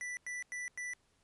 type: tone bursts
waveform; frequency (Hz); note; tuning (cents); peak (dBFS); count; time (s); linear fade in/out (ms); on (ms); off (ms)
square; 1975.5; B6; 0; -39; 4; 0.01-0.935; 0; 160; 95
effects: pink hiss -73 dBFS RMS until 1.23 s + resampled to 24000 Hz